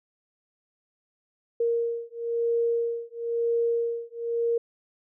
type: beating tone pair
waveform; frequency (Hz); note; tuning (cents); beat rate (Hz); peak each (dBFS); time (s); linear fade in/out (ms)
sine; 466.2 / 467.2; A#4 / A#4; 0 / +4; 1; -27; 1.6-4.58; 5
effects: none